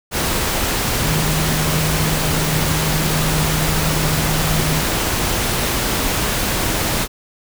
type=tone in noise; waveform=sine; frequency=155.7 Hz; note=D#3; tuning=2 cents sharp; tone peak=-20 dBFS; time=1.02-4.83 s; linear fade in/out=50 ms; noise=pink; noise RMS=-19 dBFS; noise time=0.11-7.08 s; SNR=-4 dB; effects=none